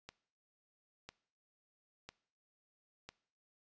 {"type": "click train", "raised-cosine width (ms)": 0.2, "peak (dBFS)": -30, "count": 4, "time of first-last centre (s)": [0.09, 3.09], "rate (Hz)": 1, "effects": ["noise-tail reverb RT60 0.6 s tail -21 dB re dry", "resampled to 16000 Hz"]}